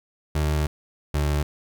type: tone pair in turn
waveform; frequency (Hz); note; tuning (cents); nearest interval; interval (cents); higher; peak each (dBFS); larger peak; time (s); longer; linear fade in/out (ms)
30% pulse; 75.6 / 73.53; D#2 / D2; -49 / +3; unison; 48; first; -18; neither; 0.35-0.67 / 1.14-1.43; first; 5
effects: 10-bit